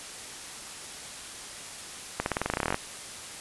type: accelerating click train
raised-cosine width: 0.5 ms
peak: -11 dBFS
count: 16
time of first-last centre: 2.2-2.744 s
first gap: 61 ms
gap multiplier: 0.92
effects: white hiss -41 dBFS RMS until 3.4 s + resampled to 24000 Hz